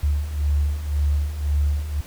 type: beating tone pair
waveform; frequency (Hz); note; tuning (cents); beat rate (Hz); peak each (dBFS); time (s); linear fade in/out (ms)
sine; 71.6 / 73.5; D2 / D2; -43 / +2; 1.9; -25 / -20; 0.03-2.01; 5
effects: pink hiss -44 dBFS RMS until 2.06 s